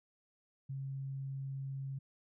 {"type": "tone", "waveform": "sine", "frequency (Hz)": 135.8, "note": "C#3", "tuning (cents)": -35, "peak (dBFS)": -38, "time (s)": [0.69, 1.99], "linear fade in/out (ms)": 10, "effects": []}